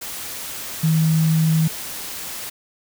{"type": "tone in noise", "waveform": "sine", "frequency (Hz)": 159.7, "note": "D#3", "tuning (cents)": 45, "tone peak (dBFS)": -14, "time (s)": [0.83, 1.68], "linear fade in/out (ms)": 10, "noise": "white", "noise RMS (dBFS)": -31, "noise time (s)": [0.01, 2.5], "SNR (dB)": 14, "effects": []}